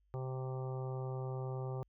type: harmonic tone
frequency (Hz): 130.1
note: C3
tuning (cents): -9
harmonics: 1 / 3 / 4 / 5 / 6 / 7 / 8 / 9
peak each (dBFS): -38 / -45 / -48 / -55 / -51 / -55 / -61 / -55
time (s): 0.14-1.83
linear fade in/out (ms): 0
effects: added 50 Hz sine -70 dBFS peak until 1.88 s